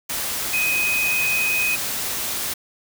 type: tone in noise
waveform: sine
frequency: 2508 Hz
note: D#7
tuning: 13 cents sharp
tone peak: -19 dBFS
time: 0.53-1.76 s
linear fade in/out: 10 ms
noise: white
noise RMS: -26 dBFS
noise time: 0.09-2.54 s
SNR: +4 dB
effects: none